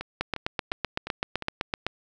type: two click trains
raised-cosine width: 0.3 ms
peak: -10 / -17 dBFS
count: 14 / 5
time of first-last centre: 0.21-1.866 / 0.01-1.423 s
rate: 7.85 / 2.83 Hz
effects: none